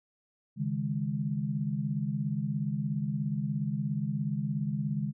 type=chord; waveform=sine; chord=C# suspended second; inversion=none; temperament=equal with one note detuned; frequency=138.59 / 155.56 / 205.9 Hz; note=C#3 / D#3 / G#3; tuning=0 / 0 / -15 cents; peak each=-33 dBFS; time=0.56-5.13 s; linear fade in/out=50 ms; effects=none